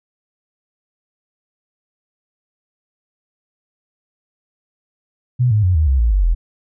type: tone with pitch steps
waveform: sine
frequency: 124.3 / 106.35 / 90.99 / 77.85 / 66.61 / 56.99 / 48.76 / 41.72 Hz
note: B2 / G#2 / F#2 / D#2 / C2 / A#1 / G1 / E1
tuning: +12 / +42 / -28 / +2 / +32 / -38 / -8 / +22 cents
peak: -11 dBFS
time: 5.39-6.35 s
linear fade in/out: 20 ms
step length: 120 ms
effects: none